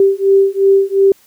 sine beating tone pair, 390 / 392.8 Hz, G4 / G4, -9 / +4 cents, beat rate 2.8 Hz, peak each -11 dBFS, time 0-1.12 s, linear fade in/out 2 ms, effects white hiss -50 dBFS RMS until 1.26 s

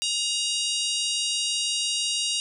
harmonic tone, 946 Hz, A#5, 25 cents sharp, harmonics 3 / 4 / 5 / 6 / 7 / 8 / 9 / 10, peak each -28 / -30 / -32 / -34 / -35 / -36 / -37 / -38 dBFS, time 0.02-2.4 s, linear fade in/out 0 ms, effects none

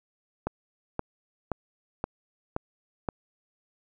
click train, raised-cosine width 1 ms, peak -14 dBFS, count 6, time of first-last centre 0.47-3.088 s, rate 1.91 Hz, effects none

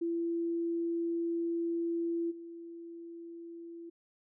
sine tone with level steps, 337.1 Hz, E4, 39 cents sharp, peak -30 / -43 dBFS, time 0.01-3.9 s, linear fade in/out 10 ms, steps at 2.3 s, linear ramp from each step 20 ms, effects none

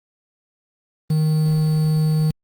triangle tone with quantisation, 155.56 Hz, D#3, in tune, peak -13 dBFS, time 1.1-2.31 s, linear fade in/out 5 ms, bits 6, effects Opus 32 kbps

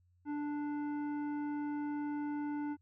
sine tone with hard clipping, 293.7 Hz, D4, in tune, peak -37 dBFS, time 0.25-2.77 s, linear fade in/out 50 ms, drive 12 dB, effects added 89 Hz sine -67 dBFS peak until 2.81 s + low-pass 2000 Hz 12 dB/octave

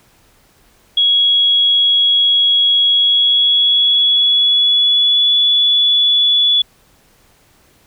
sine tone with pitch glide, 3326 to 3427 Hz, G#7 to A7, +2 to -46 cents, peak -9 dBFS, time 0.97-6.62 s, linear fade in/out 5 ms, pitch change +52 cents, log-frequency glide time 2.88-5.35 s, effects pink hiss -52 dBFS RMS until 7.86 s

